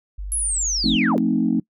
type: tone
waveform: sine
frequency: 48.79 Hz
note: G1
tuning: 7 cents flat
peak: -27 dBFS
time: 0.18-0.96 s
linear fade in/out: 10 ms
type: linear sweep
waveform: sine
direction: down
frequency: 11000 to 233.1 Hz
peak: -20 dBFS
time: 0.32-1.18 s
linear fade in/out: 0 ms
type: chord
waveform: sine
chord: F dominant seventh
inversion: none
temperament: equal with one note detuned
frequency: 174.61 / 221.1 / 261.6 / 311.1 Hz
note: F3 / A3 / C4 / Eb4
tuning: 0 / +9 / 0 / 0 cents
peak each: -25 / -20 / -21 / -23 dBFS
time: 0.84-1.6 s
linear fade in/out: 5 ms
effects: noise-tail reverb RT60 0.1 s tail -24 dB re dry + tanh soft clip ceiling -7 dBFS